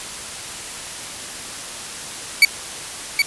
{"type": "tone with echo", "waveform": "30% pulse", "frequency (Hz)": 2269, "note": "C#7", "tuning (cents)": 40, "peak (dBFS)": -4, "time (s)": [2.42, 2.45], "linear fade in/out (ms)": 2, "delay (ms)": 770, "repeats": 1, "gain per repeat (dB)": -6, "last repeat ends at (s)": 3.22, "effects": ["white hiss -31 dBFS RMS until 3.26 s", "resampled to 24000 Hz"]}